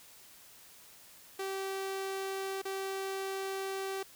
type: tone with dropouts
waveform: sawtooth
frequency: 386.9 Hz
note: G4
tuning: 23 cents flat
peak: -31 dBFS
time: 1.39-4.03 s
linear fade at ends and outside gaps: 5 ms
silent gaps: 2.618-2.652 s
effects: white hiss -56 dBFS RMS until 4.15 s